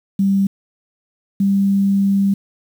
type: tone pair in turn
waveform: sine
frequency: 196 / 197.36 Hz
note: G3 / G3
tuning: 0 / +12 cents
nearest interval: unison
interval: 12 cents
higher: second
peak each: -12 dBFS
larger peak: neither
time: 0.19-0.47 / 1.4-2.34 s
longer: second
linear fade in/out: 5 ms
effects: 7-bit